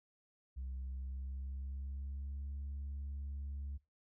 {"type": "tone with pitch glide", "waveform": "sine", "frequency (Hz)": [65, 70.07], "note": ["C2", "C#2"], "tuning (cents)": [-11, 19], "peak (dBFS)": -38, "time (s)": [0.56, 3.78], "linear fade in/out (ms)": 20, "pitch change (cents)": 130, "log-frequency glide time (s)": [0.75, 2.5], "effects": ["noise-tail reverb RT60 0.3 s tail -25 dB re dry", "tanh soft clip ceiling -38 dBFS"]}